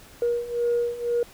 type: beating tone pair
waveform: sine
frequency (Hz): 474.9 / 476.9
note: A#4 / A#4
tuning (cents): +32 / +39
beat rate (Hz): 2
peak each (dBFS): -26 / -23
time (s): 0.22-1.23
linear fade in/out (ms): 2
effects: tanh soft clip ceiling -16 dBFS + pink hiss -49 dBFS RMS until 1.33 s